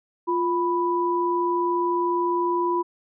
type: tone pair together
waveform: sine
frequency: 349.2 / 988.6 Hz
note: F4 / B5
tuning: 0 / +1 cents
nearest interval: octave + tritone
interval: 1801 cents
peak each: -23 dBFS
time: 0.27-2.83 s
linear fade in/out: 20 ms
effects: none